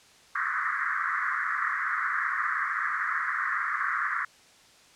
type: band-pass noise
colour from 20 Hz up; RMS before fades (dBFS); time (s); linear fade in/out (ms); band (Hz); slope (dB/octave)
pink; -29; 0.35-4.25; 5; 1100 to 2000; 96
effects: white hiss -56 dBFS RMS until 4.95 s + low-pass 7000 Hz 12 dB/octave